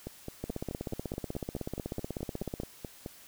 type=two click trains; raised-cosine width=2 ms; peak=-21 / -24 dBFS; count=36 / 15; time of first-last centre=0.44-2.6 / 0.07-3.061 s; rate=16.2 / 4.68 Hz; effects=white hiss -54 dBFS RMS until 3.27 s